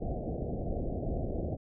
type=low-pass noise; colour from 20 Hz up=pink; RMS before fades=-34 dBFS; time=0-1.57 s; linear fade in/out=20 ms; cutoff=730 Hz; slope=96 dB/octave; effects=none